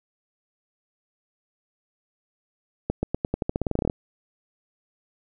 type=accelerating click train; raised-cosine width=2 ms; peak=-10 dBFS; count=17; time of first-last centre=2.9-3.899 s; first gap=130 ms; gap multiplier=0.89; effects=none